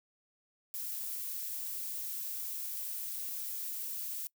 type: noise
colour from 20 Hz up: violet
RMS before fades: -39 dBFS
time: 0.74-4.27 s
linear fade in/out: 0 ms
effects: noise-tail reverb RT60 0.1 s tail -23 dB re dry